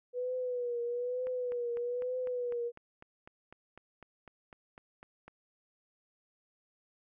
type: tone with vibrato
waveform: sine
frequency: 490.7 Hz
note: B4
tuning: 11 cents flat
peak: -32 dBFS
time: 0.13-2.72 s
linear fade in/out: 50 ms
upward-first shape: triangle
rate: 1.1 Hz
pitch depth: 66 cents each way
type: click train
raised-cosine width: 0.5 ms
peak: -34 dBFS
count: 17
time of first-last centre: 1.27-5.28 s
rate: 3.99 Hz
effects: none